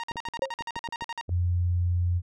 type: tone bursts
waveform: sawtooth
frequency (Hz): 932.3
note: A#5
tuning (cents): 0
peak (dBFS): -27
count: 15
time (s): 0-1.211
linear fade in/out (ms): 0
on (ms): 35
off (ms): 49
type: clicks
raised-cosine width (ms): 2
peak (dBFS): -26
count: 9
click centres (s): 0.113 / 0.158 / 0.286 / 0.393 / 0.608 / 0.764 / 0.888 / 1.022 / 1.293
type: tone with exponential decay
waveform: sine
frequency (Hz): 536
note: C5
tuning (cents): +42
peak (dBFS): -19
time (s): 0.42-0.54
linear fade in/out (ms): 1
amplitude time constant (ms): 24
type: tone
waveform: sine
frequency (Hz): 88.1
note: F2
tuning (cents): +16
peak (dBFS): -22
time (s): 1.28-2.22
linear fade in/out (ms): 50
effects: low-pass 5000 Hz 12 dB/octave